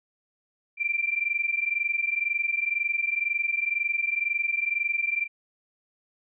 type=tone pair together; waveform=sine; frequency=2351 / 2373 Hz; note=D7 / D7; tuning=+1 / +17 cents; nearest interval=unison; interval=16 cents; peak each=-27 dBFS; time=0.77-5.28 s; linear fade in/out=50 ms; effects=none